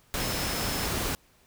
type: tone in noise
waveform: sine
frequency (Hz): 5220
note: E8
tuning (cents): -18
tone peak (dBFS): -38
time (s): 0.2-0.87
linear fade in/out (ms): 0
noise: pink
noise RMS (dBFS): -30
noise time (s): 0.14-1.15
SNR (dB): -11
effects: pink hiss -62 dBFS RMS until 1.46 s